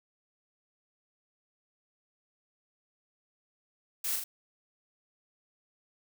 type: noise with echo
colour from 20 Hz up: blue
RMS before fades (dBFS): -33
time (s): 4.04-4.16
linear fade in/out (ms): 5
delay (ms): 40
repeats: 2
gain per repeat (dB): -3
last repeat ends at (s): 4.24
effects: none